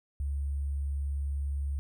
sine tone with sample-and-hold, 70.2 Hz, C#2, 22 cents sharp, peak -29 dBFS, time 0.2-1.79 s, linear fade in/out 0 ms, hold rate 8820 Hz, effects none

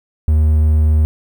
triangle tone, 77 Hz, D#2, 17 cents flat, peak -7 dBFS, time 0.28-1.05 s, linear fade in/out 0 ms, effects 8-bit

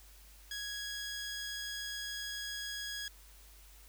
15% pulse tone, 1661.2 Hz, G#6, in tune, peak -32 dBFS, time 0.51-3.08 s, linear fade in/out 2 ms, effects added 50 Hz sine -56 dBFS peak until 3.88 s + white hiss -60 dBFS RMS until 3.88 s

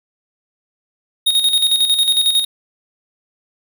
square tone with tremolo, 3729 Hz, A#7, in tune, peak -11 dBFS, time 1.26-2.45 s, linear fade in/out 10 ms, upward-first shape square, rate 11 Hz, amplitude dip 55%, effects none

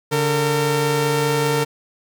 sawtooth tone pair together, 143.6 / 455.9 Hz, D3 / A#4, -39 / -39 cents, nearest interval octave + minor sixth, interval 2000 cents, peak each -17 / -15 dBFS, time 0.11-1.65 s, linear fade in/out 20 ms, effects none

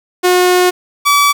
sawtooth tone pair in turn, 361.5 / 1147.7 Hz, F#4 / D6, -40 / -40 cents, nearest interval octave + minor sixth, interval 2000 cents, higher second, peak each -4 dBFS, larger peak neither, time 0.23-0.71 / 1.05-1.33 s, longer first, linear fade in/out 20 ms, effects 7-bit

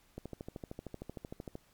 click train, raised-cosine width 2 ms, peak -28 dBFS, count 19, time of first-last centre 0.18-1.554 s, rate 13.1 Hz, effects pink hiss -67 dBFS RMS until 1.73 s + MP3 96 kbps

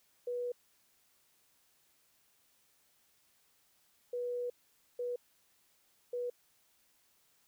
sine tone bursts at uneven times, 488 Hz, B4, 21 cents flat, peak -34 dBFS, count 4, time 0.27-0.52 / 4.13-4.5 / 4.99-5.16 / 6.13-6.3 s, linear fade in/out 5 ms, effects white hiss -71 dBFS RMS until 7.47 s

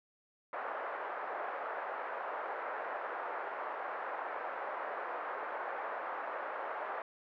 pink band-pass noise, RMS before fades -40 dBFS, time 0.53-7.02 s, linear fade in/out 2 ms, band 530 to 1600 Hz, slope 24 dB/octave, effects none

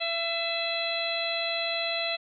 harmonic tone with a mistuned harmonic, 672 Hz, E5, 33 cents sharp, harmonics 1 / 2 / 3 / 4 / 5 / 6, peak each -32 / -41 / -37 / -33 / -36 / -32 dBFS, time 0-2.17 s, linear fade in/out 20 ms, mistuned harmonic 4, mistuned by -43 cents, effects none

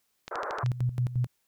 click train, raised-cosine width 0.2 ms, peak -20 dBFS, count 6, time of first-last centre 0.28-0.662 s, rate 13.1 Hz
white band-pass noise, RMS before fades -34 dBFS, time 0.31-0.64 s, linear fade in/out 5 ms, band 370 to 1500 Hz, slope 48 dB/octave
sine tone with tremolo, 123.47 Hz, B2, in tune, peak -23 dBFS, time 0.63-1.27 s, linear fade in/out 10 ms, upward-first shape square, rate 5.7 Hz, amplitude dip 75%
effects white hiss -74 dBFS RMS until 1.47 s

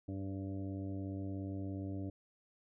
harmonic tone with a mistuned harmonic, 97.1 Hz, G2, 16 cents flat, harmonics 1 / 2 / 3 / 4 / 5 / 6 / 7, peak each -41 / -47 / -42 / -54 / -56 / -54 / -58 dBFS, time 0.08-2.1 s, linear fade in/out 5 ms, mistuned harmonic 5, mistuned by +36 cents, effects none

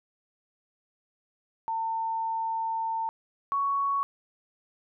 sine tone pair in turn, 900 / 1115.4 Hz, A5 / C#6, +39 / +10 cents, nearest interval major third, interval 371 cents, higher second, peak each -27 / -24 dBFS, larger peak second, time 1.68-3.09 / 3.52-4.03 s, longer first, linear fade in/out 0 ms, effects none

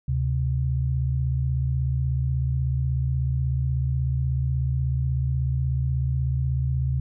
sine tone pair together, 74 / 130.38 Hz, D2 / C3, +14 / -6 cents, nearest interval minor seventh, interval 980 cents, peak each -25 / -23 dBFS, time 0.08-7 s, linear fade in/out 5 ms, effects none

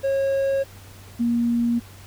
triangle / sine tone pair in turn, 545 / 236 Hz, C#5 / A#3, -29 / +22 cents, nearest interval octave + major second, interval 1449 cents, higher first, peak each -17 / -18 dBFS, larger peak first, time 0.03-0.64 / 1.19-1.8 s, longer neither, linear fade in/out 20 ms, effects added 96 Hz sine -44 dBFS peak until 2.06 s + pink hiss -47 dBFS RMS until 2.06 s

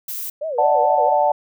violet noise, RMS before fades -28 dBFS, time 0.08-0.3 s, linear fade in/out 5 ms
sine tone with vibrato, 554.4 Hz, C#5, in tune, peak -22 dBFS, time 0.41-1.15 s, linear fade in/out 10 ms, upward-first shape sine, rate 4.4 Hz, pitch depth 270 cents each way
sine chord, D major, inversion none, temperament equal, 587.3 / 740 / 880 Hz, D5 / F#5 / A5, 0 / 0 / 0 cents, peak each -18 dBFS, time 0.58-1.32 s, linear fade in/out 5 ms
effects none

